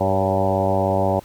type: harmonic tone with a mistuned harmonic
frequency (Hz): 96.6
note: G2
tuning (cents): -25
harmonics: 1 / 2 / 3 / 4 / 5 / 6 / 7 / 8 / 9 / 10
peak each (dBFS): -24 / -26 / -29 / -27 / -30 / -22 / -25 / -26 / -27 / -33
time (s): 0-1.2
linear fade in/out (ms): 10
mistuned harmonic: 6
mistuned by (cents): -31
effects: pink hiss -48 dBFS RMS until 1.24 s